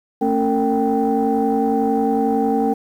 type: tone cluster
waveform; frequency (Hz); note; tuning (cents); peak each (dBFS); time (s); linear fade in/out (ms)
sine; 224.2 / 275.2 / 454.9 / 781; A3 / C#4 / A#4 / G5; +33 / -12 / -42 / -7; -20; 0.21-2.74; 10
effects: tanh soft clip ceiling -8 dBFS + 8-bit